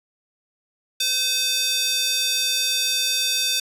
square tone with high-pass filter, 514 Hz, C5, 31 cents flat, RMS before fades -22 dBFS, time 1-3.6 s, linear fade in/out 5 ms, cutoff 3800 Hz, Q 2, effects resampled to 32000 Hz

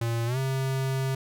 square tone with pitch glide, 116.1 to 133.36 Hz, A#2 to C3, -7 to +33 cents, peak -26 dBFS, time 0.01-1.15 s, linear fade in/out 5 ms, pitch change +240 cents, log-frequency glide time 0.26-0.38 s, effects none

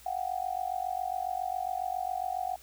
sine tone with amplitude modulation, 740 Hz, F#5, in tune, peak -26 dBFS, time 0.06-2.56 s, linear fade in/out 5 ms, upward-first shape sine, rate 47.3 Hz, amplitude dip 95%, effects added 60 Hz sine -58 dBFS peak until 2.62 s + white hiss -55 dBFS RMS until 2.62 s

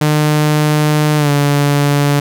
sawtooth tone with pitch glide, 151.1 to 143.78 Hz, D3 to D3, +50 to -36 cents, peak -6 dBFS, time 0.01-2.2 s, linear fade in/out 5 ms, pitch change -86 cents, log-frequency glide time 1.17-1.3 s, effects none

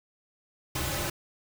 pink noise with comb filter, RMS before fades -31 dBFS, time 0.75-1.1 s, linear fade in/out 5 ms, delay 4.3 ms, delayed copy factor -0.7, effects none

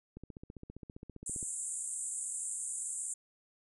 click train, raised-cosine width 3 ms, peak -33 dBFS, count 20, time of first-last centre 0.17-1.428 s, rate 15.1 Hz
white band-pass noise, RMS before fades -39 dBFS, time 1.26-3.14 s, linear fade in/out 5 ms, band 7200 to 9600 Hz, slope 96 dB/octave
effects none

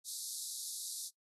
white band-pass noise, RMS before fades -43 dBFS, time 0.04-1.11 s, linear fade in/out 50 ms, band 3700 to 12000 Hz, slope 96 dB/octave, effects noise-tail reverb RT60 0.1 s tail -18 dB re dry

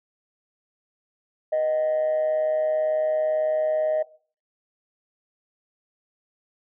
sine tone with amplitude modulation, 622.3 Hz, D#5, in tune, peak -16 dBFS, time 1.52-4.03 s, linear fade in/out 10 ms, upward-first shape sine, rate 138 Hz, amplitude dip 50%, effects noise-tail reverb RT60 0.4 s tail -19 dB re dry + tanh soft clip ceiling -17 dBFS

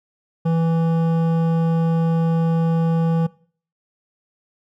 sine tone with hard clipping, 164.81 Hz, E3, in tune, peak -18 dBFS, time 0.45-3.27 s, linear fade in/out 10 ms, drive 12 dB, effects noise-tail reverb RT60 0.5 s tail -22 dB re dry

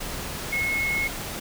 sine tone in noise, 2175 Hz, C#7, 33 cents flat, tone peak -23 dBFS, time 0.52-1.08 s, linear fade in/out 10 ms, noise pink, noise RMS -33 dBFS, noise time 0-1.4 s, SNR +7 dB, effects none

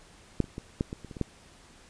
clicks, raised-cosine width 3 ms, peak -10 / -29 / -23 / -13 / -22 / -29 / -29 / -26 / -14 dBFS, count 9, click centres 0.403 / 0.442 / 0.581 / 0.809 / 0.929 / 1.047 / 1.112 / 1.168 / 1.213 s, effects pink hiss -55 dBFS RMS until 1.89 s + resampled to 22050 Hz

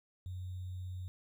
sine tone with sample-and-hold, 91.6 Hz, F#2, 17 cents flat, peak -39 dBFS, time 0.26-1.08 s, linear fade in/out 0 ms, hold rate 3675 Hz, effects none

